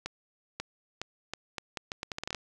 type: accelerating click train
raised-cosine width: 0.2 ms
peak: -17 dBFS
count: 15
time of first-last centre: 0.06-2.347 s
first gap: 540 ms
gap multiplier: 0.77
effects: none